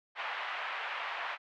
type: band-pass noise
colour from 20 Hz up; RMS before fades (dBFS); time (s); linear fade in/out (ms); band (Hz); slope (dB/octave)
pink; -38; 0.15-1.38; 50; 790 to 2800; 24
effects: none